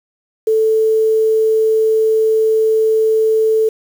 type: tone with quantisation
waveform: sine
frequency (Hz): 440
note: A4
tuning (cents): 0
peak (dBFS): -10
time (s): 0.47-3.69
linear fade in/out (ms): 5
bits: 6
effects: none